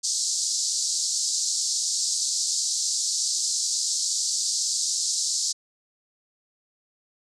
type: band-pass noise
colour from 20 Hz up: white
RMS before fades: -26 dBFS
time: 0.03-5.53 s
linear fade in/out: 20 ms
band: 4300 to 8000 Hz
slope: 48 dB/octave
effects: none